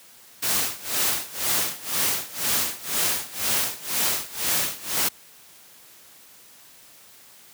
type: noise with tremolo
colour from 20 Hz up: white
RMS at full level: -22 dBFS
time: 0.42-5.09 s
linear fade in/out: 10 ms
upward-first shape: sine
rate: 2 Hz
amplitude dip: 90%
effects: white hiss -50 dBFS RMS until 7.53 s + high-pass 80 Hz 12 dB/octave